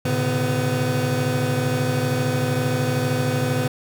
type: tone cluster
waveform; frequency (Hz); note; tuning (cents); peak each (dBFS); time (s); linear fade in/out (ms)
square; 110.8 / 133 / 146 / 251.8 / 503; A2 / C3 / D3 / B3 / B4; +13 / +29 / -10 / +34 / +32; -27; 0.05-3.68; 5
effects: none